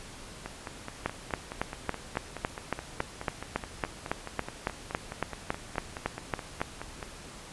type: two click trains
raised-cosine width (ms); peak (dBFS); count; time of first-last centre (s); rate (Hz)
0.5; -12 / -21; 21 / 32; 1.06-6.616 / 0.46-7.028; 3.6 / 4.72
effects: pink hiss -46 dBFS RMS until 7.52 s + resampled to 24000 Hz